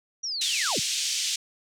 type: linear sweep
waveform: sine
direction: down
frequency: 5840 to 56 Hz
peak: -28 dBFS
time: 0.23-0.8 s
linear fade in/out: 10 ms
type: band-pass noise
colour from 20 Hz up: white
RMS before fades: -28 dBFS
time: 0.41-1.36 s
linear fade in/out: 5 ms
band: 2700 to 7100 Hz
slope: 24 dB/octave
effects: none